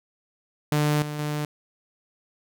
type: tone with level steps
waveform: sawtooth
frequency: 149.2 Hz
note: D3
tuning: 28 cents sharp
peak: -16 / -26 / -22 dBFS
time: 0.72-1.45 s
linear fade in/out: 2 ms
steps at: 1.02 / 1.19 s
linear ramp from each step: 2 ms
effects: none